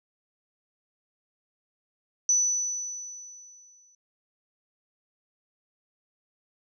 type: tone with exponential decay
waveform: sine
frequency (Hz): 5970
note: F#8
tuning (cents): +15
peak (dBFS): -18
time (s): 2.29-3.95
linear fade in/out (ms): 2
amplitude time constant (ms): 360
effects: none